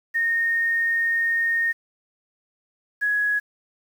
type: tone pair in turn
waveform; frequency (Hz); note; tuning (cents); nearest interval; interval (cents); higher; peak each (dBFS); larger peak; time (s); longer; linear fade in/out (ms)
sine; 1844 / 1674.3; A#6 / G#6; -19 / +14; major second; 167; first; -19; neither; 0.14-1.73 / 3.01-3.4; first; 20
effects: 8-bit